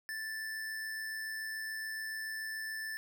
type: tone with amplitude modulation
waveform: square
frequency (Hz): 1760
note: A6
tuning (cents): 0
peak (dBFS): -37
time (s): 0.09-2.97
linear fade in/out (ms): 0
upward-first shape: sine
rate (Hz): 107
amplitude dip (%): 30
effects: 12-bit